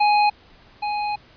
square tone pair in turn, 833 / 833 Hz, G#5 / G#5, +5 / +5 cents, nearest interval unison, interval 0 cents, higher neither, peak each -15 / -23 dBFS, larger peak first, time 0-0.3 / 0.82-1.16 s, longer second, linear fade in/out 10 ms, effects pink hiss -51 dBFS RMS until 1.36 s + resampled to 11025 Hz

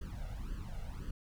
brown noise with flanger, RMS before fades -41 dBFS, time 0.01-1.11 s, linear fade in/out 5 ms, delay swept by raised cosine 0.64 to 1.46 ms, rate 1.9 Hz, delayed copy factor +0.9, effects none

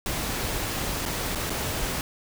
pink noise with dropouts, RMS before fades -29 dBFS, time 0.06-2.01 s, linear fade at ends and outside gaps 1 ms, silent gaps 1.054-1.06 / 1.35-1.356 / 1.497-1.503 s, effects none

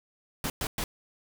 pink noise bursts, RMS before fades -31 dBFS, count 3, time 0.44-0.84 s, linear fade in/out 2 ms, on 60 ms, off 110 ms, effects none

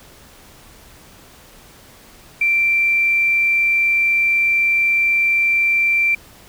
sine tone with quantisation, 2352 Hz, D7, 2 cents sharp, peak -13 dBFS, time 2.41-6.15 s, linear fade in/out 5 ms, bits 7, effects pink hiss -45 dBFS RMS until 6.48 s

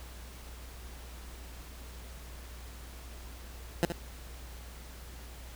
15% pulse tone with echo, 171.1 Hz, F3, 35 cents flat, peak -17 dBFS, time 3.83-3.85 s, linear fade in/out 0 ms, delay 71 ms, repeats 1, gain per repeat -9 dB, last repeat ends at 3.921 s, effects added 60 Hz sine -45 dBFS peak until 5.55 s + pink hiss -51 dBFS RMS until 5.55 s

